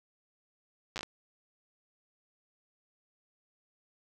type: slowing click train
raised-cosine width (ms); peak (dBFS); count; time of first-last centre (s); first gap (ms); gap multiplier
0.2; -19; 6; 0.96-1.031; 8; 1.29
effects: none